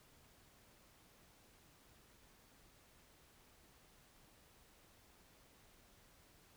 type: silence
effects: pink hiss -67 dBFS RMS until 6.56 s